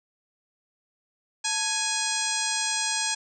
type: harmonic tone with a mistuned harmonic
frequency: 830.6 Hz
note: G#5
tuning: in tune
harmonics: 1 / 2 / 3 / 4 / 5 / 6 / 7 / 8 / 9 / 10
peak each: -34 / -34 / -34 / -34 / -34 / -34 / -34 / -34 / -34 / -34 dBFS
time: 1.44-3.15 s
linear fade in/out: 10 ms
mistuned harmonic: 1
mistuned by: +100 cents
effects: none